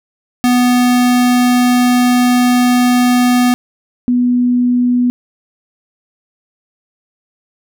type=tone pair in turn; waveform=square / sine; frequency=246.9 / 245.9 Hz; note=B3 / B3; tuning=0 / -7 cents; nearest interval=unison; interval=7 cents; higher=first; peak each=-9 dBFS; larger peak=neither; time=0.44-3.54 / 4.08-5.1 s; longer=first; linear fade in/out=0 ms; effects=none